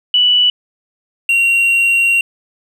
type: tone pair in turn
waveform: sine / triangle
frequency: 2960 / 2752 Hz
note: F#7 / F7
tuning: 0 / -26 cents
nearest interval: minor second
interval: 126 cents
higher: first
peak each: -8 dBFS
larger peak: neither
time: 0.14-0.5 / 1.29-2.21 s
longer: second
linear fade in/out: 2 ms
effects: none